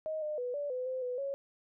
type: tone with pitch steps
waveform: sine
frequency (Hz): 627 / 606 / 493.6 / 578 / 505 / 516 / 497 / 553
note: D#5 / D#5 / B4 / D5 / B4 / C5 / B4 / C#5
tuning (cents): +13 / -46 / -1 / -28 / +39 / -24 / +11 / -4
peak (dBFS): -33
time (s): 0.06-1.34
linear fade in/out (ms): 0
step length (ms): 160
effects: none